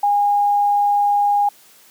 sine tone, 817 Hz, G#5, 29 cents flat, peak -13 dBFS, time 0.03-1.49 s, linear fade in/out 5 ms, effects white hiss -49 dBFS RMS until 1.9 s + high-pass 150 Hz 12 dB/octave

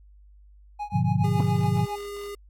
triangle tone with tremolo, 830.6 Hz, G#5, in tune, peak -25 dBFS, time 0.79-1.96 s, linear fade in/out 10 ms, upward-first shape triangle, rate 7.2 Hz, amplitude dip 100%
sine chord, G# diminished seventh, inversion none, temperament just, 103.83 / 124.59 / 149.51 / 179.41 Hz, G#2 / B2 / D3 / F3, 0 / +16 / +31 / +47 cents, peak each -26 dBFS, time 0.92-1.86 s, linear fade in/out 20 ms
square tone, 406.6 Hz, G#4, 37 cents flat, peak -34 dBFS, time 1.24-2.35 s, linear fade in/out 5 ms
effects added 50 Hz sine -49 dBFS peak until 2.49 s + AAC 48 kbps

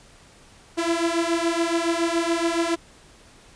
sawtooth beating tone pair, 332.3 / 339.4 Hz, E4 / F4, +14 / -49 cents, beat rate 7.1 Hz, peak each -20 dBFS, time 0.77-2.76 s, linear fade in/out 20 ms, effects pink hiss -51 dBFS RMS until 3.55 s + resampled to 22050 Hz

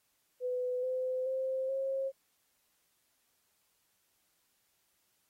sine tone with pitch steps, 500 / 512.3 / 524.9 / 537.7 Hz, B4 / C5 / C5 / C5, +21 / -37 / +5 / +47 cents, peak -31 dBFS, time 0.4-2.12 s, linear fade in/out 50 ms, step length 430 ms, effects white hiss -75 dBFS RMS until 5.29 s + AAC 48 kbps

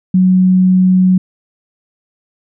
sine tone, 185 Hz, F#3, in tune, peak -6 dBFS, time 0.14-1.18 s, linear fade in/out 5 ms, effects none

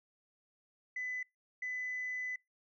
sine tone bursts at uneven times, 2004 Hz, B6, 25 cents sharp, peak -35 dBFS, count 2, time 0.96-1.23 / 1.62-2.36 s, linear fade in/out 5 ms, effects noise-tail reverb RT60 0.2 s tail -26 dB re dry + tanh soft clip ceiling -32 dBFS

